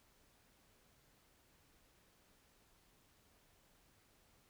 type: silence
effects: pink hiss -71 dBFS RMS until 4.49 s